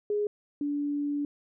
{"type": "tone pair in turn", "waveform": "sine", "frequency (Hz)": [415.3, 289.3], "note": ["G#4", "D4"], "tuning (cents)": [0, -26], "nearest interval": "tritone", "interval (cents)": 626, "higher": "first", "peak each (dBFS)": [-25, -27], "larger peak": "first", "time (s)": [[0.1, 0.27], [0.61, 1.25]], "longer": "second", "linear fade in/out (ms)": 2, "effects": []}